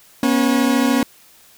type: tone pair together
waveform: 40% pulse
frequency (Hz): 240.8 / 274.5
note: B3 / C#4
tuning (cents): -44 / -17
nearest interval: major second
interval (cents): 227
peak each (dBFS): -16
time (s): 0.23-1.03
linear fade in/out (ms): 2
effects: white hiss -49 dBFS RMS until 1.57 s